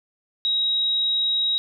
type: tone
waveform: sine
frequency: 3815 Hz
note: A#7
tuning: 39 cents sharp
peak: -19 dBFS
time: 0.45-1.58 s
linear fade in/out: 0 ms
effects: none